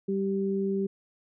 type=tone pair together; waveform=sine; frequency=196 / 390 Hz; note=G3 / G4; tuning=0 / -9 cents; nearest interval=octave; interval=1191 cents; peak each=-28 dBFS; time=0.08-0.87 s; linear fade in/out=10 ms; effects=none